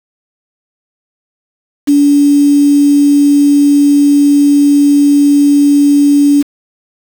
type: tone with quantisation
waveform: sine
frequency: 287 Hz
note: D4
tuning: 40 cents flat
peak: -4 dBFS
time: 1.87-6.43 s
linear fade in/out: 20 ms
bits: 4
effects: none